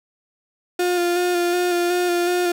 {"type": "tone with vibrato", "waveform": "35% pulse", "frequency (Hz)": 352.9, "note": "F4", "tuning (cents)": 18, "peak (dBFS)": -16, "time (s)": [0.79, 2.52], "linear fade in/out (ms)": 5, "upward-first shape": "square", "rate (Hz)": 2.7, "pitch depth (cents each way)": 18, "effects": []}